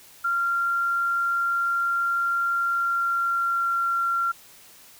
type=tone with pitch glide; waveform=sine; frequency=1383 to 1373.4 Hz; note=F6 to F6; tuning=-17 to -29 cents; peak=-21 dBFS; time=0.24-4.32 s; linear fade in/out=10 ms; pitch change=-12 cents; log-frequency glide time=2.53-3.88 s; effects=white hiss -50 dBFS RMS until 4.99 s